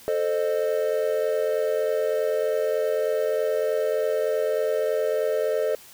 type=chord; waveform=triangle; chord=A diminished; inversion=none; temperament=equal with one note detuned; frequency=440 / 523.3 / 612.6 Hz; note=A4 / C5 / Eb5; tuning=0 / 0 / -27 cents; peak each=-23 / -25 / -24 dBFS; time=0.08-5.75 s; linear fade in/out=0 ms; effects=white hiss -48 dBFS RMS until 5.93 s